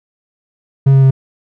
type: tone with pitch steps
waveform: triangle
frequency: 136.3 / 134.89 / 133.49 Hz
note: C#3 / C#3 / C3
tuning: -29 / -47 / +35 cents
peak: -3 dBFS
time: 0.86-1.109 s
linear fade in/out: 10 ms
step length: 83 ms
effects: none